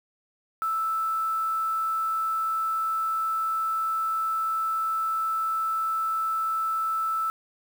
sine tone with quantisation, 1318.5 Hz, E6, in tune, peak -24 dBFS, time 0.62-7.3 s, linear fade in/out 0 ms, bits 7, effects none

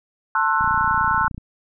sine chord, F# half-diminished seventh, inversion first, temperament just, 888 / 1065.6 / 1332 / 1480 Hz, A5 / C6 / E6 / F#6, +16 / +31 / +18 / 0 cents, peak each -22 dBFS, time 0.35-1.28 s, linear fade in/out 2 ms
click train, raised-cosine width 5 ms, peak -20 dBFS, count 24, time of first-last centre 0.61-1.379 s, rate 29.9 Hz
effects none

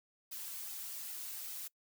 blue noise with flanger, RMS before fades -44 dBFS, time 0.31-1.68 s, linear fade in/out 10 ms, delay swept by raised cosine 1.7 to 4.8 ms, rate 2.5 Hz, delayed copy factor -0.7, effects noise-tail reverb RT60 0.1 s tail -23 dB re dry

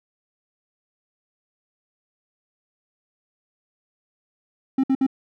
triangle tone bursts, 266.2 Hz, C4, 30 cents sharp, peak -14 dBFS, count 3, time 4.78-5.066 s, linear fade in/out 5 ms, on 56 ms, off 59 ms, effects none

